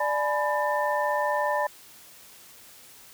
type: tone cluster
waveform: sine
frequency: 591 / 849 / 994 / 1789 Hz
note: D5 / G#5 / B5 / A6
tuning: +11 / +38 / +11 / +28 cents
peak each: -27 / -29 / -28 / -31 dBFS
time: 0-1.67 s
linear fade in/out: 5 ms
effects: white hiss -50 dBFS RMS until 3.13 s